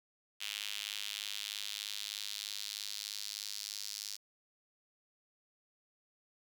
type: tone with high-pass filter sweep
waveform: sawtooth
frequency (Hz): 103.2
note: G#2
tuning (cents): -10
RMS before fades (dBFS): -42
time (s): 0.4-4.17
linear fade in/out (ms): 20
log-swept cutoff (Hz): 3000 to 4900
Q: 2.5
effects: none